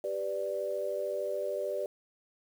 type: chord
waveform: sine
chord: G major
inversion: none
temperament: equal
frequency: 392 / 493.9 / 587.3 Hz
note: G4 / B4 / D5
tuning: 0 / 0 / 0 cents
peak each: -37 / -37 / -33 dBFS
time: 0.04-1.86 s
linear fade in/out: 2 ms
effects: 9-bit